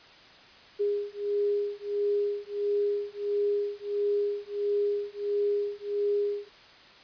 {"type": "beating tone pair", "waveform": "sine", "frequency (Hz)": [408.6, 410.1], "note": ["G#4", "G#4"], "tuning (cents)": [-28, -22], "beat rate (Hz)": 1.5, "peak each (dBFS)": -29, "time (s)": [0.79, 6.49], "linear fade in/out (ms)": 20, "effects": ["white hiss -52 dBFS RMS until 7.03 s", "resampled to 11025 Hz"]}